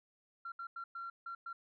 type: tone bursts at uneven times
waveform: sine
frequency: 1369 Hz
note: F6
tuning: 35 cents flat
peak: -40 dBFS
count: 6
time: 0.45-0.52 / 0.59-0.67 / 0.76-0.84 / 0.95-1.1 / 1.26-1.35 / 1.46-1.53 s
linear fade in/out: 5 ms
effects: tanh soft clip ceiling -37 dBFS